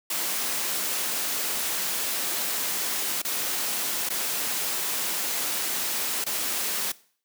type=noise with dropouts; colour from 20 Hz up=white; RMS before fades=-28 dBFS; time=0.1-6.92 s; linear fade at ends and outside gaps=5 ms; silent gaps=3.219-3.248 / 4.09-4.101 / 6.242-6.263 s; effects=noise-tail reverb RT60 0.5 s tail -20 dB re dry + high-pass 200 Hz 12 dB/octave